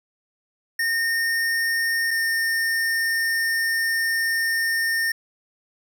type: tone pair in turn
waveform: square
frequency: 1832 / 1820.4 Hz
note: A#6 / A#6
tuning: -31 / -42 cents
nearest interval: unison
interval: 11 cents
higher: first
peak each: -21 dBFS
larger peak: neither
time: 0.79-2.11 / 2.11-5.12 s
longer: second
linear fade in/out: 5 ms
effects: none